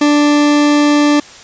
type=tone; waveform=40% pulse; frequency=293.7 Hz; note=D4; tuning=in tune; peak=-7 dBFS; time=0.01-1.2 s; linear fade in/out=5 ms; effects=white hiss -36 dBFS RMS until 1.43 s + resampled to 16000 Hz